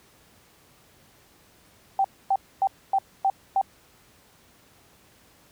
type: tone bursts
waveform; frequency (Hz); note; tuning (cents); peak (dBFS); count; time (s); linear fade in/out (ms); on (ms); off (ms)
sine; 779; G5; -11; -18; 6; 1.99-3.614; 2; 54; 260
effects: pink hiss -57 dBFS RMS until 5.51 s + high-pass 60 Hz 12 dB/octave